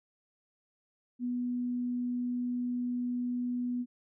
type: tone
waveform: sine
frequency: 245.5 Hz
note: B3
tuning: 10 cents flat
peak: -30 dBFS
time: 1.19-3.86 s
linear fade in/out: 50 ms
effects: none